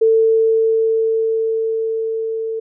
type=tone with level ramp; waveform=sine; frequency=447 Hz; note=A4; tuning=27 cents sharp; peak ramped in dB=-9 to -20 dBFS; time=0.01-2.6 s; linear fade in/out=10 ms; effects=none